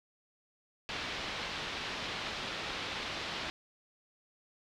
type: low-pass noise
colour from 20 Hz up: white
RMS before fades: -39 dBFS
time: 0.89-3.5 s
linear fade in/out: 0 ms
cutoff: 4100 Hz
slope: 24 dB/octave
effects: none